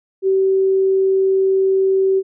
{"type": "tone", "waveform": "sine", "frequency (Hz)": 383.8, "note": "G4", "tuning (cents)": -37, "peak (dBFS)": -12, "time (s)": [0.22, 2.23], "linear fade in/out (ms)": 50, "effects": []}